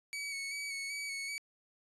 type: tone with vibrato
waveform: sawtooth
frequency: 2244 Hz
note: C#7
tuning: 21 cents sharp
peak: -34 dBFS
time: 0.13-1.38 s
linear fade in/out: 0 ms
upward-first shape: square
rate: 2.6 Hz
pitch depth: 25 cents each way
effects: resampled to 24000 Hz